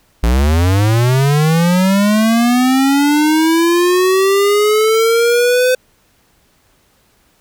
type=linear sweep; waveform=square; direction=up; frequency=54.7 to 511 Hz; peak=-10 dBFS; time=0.23-5.75 s; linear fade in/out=5 ms; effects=pink hiss -55 dBFS RMS until 7.4 s